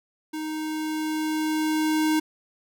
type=tone with level ramp; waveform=square; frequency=311.1 Hz; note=D#4; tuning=in tune; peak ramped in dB=-30 to -20 dBFS; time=0.33-2.2 s; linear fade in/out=10 ms; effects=none